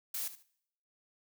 blue noise with echo, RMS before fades -37 dBFS, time 0.14-0.28 s, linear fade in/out 5 ms, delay 74 ms, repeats 2, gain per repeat -13 dB, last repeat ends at 0.428 s, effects noise-tail reverb RT60 0.7 s tail -22 dB re dry

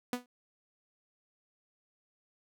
sawtooth tone with exponential decay, 246.7 Hz, B3, 2 cents flat, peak -24 dBFS, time 0.13-0.26 s, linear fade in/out 2 ms, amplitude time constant 27 ms, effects none

